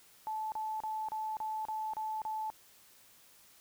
sine tone bursts, 870 Hz, A5, 20 cents flat, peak -34 dBFS, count 8, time 0.27-2.501 s, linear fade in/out 0 ms, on 250 ms, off 33 ms, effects white hiss -61 dBFS RMS until 3.6 s

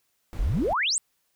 brown noise, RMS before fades -34 dBFS, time 0.33-0.73 s, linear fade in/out 0 ms
sine exponential sweep, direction up, 34.65 to 8790 Hz, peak -22 dBFS, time 0.39-0.98 s, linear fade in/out 0 ms
effects white hiss -72 dBFS RMS until 1.35 s

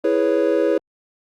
triangle chord, C# minor seventh, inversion first, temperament equal, 329.6 / 415.3 / 493.9 / 554.4 Hz, E4 / G#4 / B4 / C#5, 0 / 0 / 0 / 0 cents, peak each -19 dBFS, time 0.04-0.78 s, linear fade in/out 5 ms, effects Opus 48 kbps

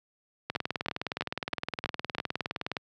two click trains, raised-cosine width 0.3 ms, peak -15 / -12 dBFS, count 45 / 6, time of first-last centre 0.5-2.768 / 0.56-2.183 s, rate 19.4 / 3.08 Hz, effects high-pass 100 Hz 12 dB/octave

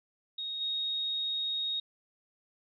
sine tone with level steps, 3745 Hz, A#7, 7 cents sharp, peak -34 / -30 dBFS, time 0.38-1.8 s, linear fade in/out 5 ms, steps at 0.6 s, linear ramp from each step 20 ms, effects none

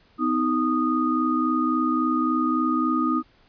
sine tone cluster, 252.5 / 316.1 / 1237 Hz, B3 / D#4 / D#6, +39 / +27 / -10 cents, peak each -24 dBFS, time 0.18-3.23 s, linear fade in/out 50 ms, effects pink hiss -59 dBFS RMS until 3.48 s + resampled to 11025 Hz

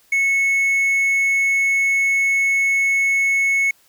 triangle tone with quantisation, 2200 Hz, C#7, 14 cents flat, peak -13 dBFS, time 0.12-3.71 s, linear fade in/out 5 ms, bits 7, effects white hiss -56 dBFS RMS until 3.88 s

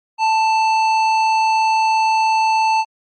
triangle tone with hard clipping, 883 Hz, A5, 6 cents sharp, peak -15 dBFS, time 0.18-2.85 s, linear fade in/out 50 ms, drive 17 dB, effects low-pass 6000 Hz 12 dB/octave + Opus 48 kbps

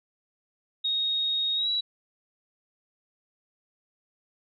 sine tone with pitch glide, 3741 to 3909 Hz, A#7 to B7, +5 to -19 cents, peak -24 dBFS, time 0.84-1.81 s, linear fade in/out 10 ms, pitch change +76 cents, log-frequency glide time 1.55-1.69 s, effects none

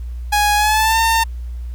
sawtooth tone with pitch glide, 830.6 to 905.8 Hz, G#5 to A#5, 0 to -50 cents, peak -9 dBFS, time 0.32-1.24 s, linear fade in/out 10 ms, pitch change +150 cents, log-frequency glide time 0.56-0.99 s, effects added 60 Hz sine -24 dBFS peak until 1.74 s + pink hiss -54 dBFS RMS until 1.74 s

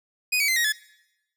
sawtooth tone with pitch steps, 2489 / 2269 / 2069 / 1886.3 / 1719.8 Hz, D#7 / C#7 / C7 / A#6 / A6, 0 / +40 / -20 / +20 / -40 cents, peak -17 dBFS, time 0.32-0.725 s, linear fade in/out 10 ms, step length 81 ms, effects noise-tail reverb RT60 0.9 s tail -21 dB re dry

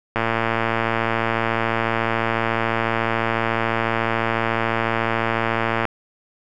click train, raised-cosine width 0.5 ms, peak -5 dBFS, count 650, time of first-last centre 0.16-5.853 s, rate 114 Hz, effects none

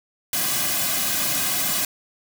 white noise with comb filter, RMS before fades -23 dBFS, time 0.33-1.85 s, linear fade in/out 2 ms, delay 2.2 ms, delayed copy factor -0.9, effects none

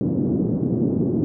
white band-pass noise, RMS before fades -21 dBFS, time 0.01-1.24 s, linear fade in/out 0 ms, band 110 to 330 Hz, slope 24 dB/octave, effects none

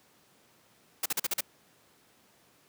white noise bursts, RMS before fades -29 dBFS, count 6, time 1.03-1.408 s, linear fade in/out 5 ms, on 28 ms, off 42 ms, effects pink hiss -63 dBFS RMS until 2.68 s + high-pass 150 Hz 12 dB/octave

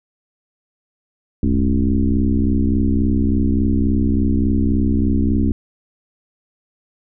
sine tone with frequency modulation, 146.4 Hz, D3, 5 cents flat, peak -13 dBFS, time 1.43-5.52 s, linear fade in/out 2 ms, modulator 63.5 Hz, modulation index 2.5, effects none

